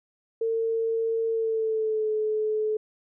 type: tone with pitch glide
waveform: sine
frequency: 452.7 to 430.5 Hz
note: A4 to A4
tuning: +49 to -38 cents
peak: -23 dBFS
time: 0.41-2.77 s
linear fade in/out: 5 ms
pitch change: -87 cents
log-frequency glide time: 1.28-2.1 s
effects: none